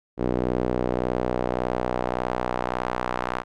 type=tone with band-pass filter sweep; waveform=sawtooth; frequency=61.74 Hz; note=B1; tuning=in tune; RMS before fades=-26 dBFS; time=0.17-3.44 s; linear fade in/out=50 ms; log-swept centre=380 to 1100 Hz; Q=1.3; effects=none